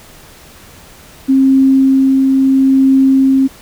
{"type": "tone with tremolo", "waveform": "sine", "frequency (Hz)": 267.4, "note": "C4", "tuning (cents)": 38, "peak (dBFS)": -5, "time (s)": [1.28, 3.48], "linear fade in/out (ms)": 20, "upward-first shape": "triangle", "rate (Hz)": 0.75, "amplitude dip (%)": 25, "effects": ["pink hiss -39 dBFS RMS until 3.61 s"]}